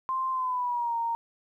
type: tone with pitch glide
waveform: sine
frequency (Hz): 1046.5 to 927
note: C6 to A#5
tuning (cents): 0 to -10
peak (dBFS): -26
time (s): 0.09-1.15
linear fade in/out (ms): 0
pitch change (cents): -210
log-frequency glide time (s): 0.31-0.96
effects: 11-bit